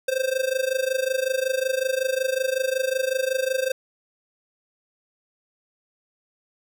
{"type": "tone with amplitude modulation", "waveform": "square", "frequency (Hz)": 523.3, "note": "C5", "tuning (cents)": 0, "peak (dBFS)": -19, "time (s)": [0.08, 3.72], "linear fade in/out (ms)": 5, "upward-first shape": "sine", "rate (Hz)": 25.4, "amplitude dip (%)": 85, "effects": []}